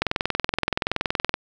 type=click train; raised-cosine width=0.3 ms; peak=-5 dBFS; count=29; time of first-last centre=0.02-1.341 s; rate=21.2 Hz; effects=none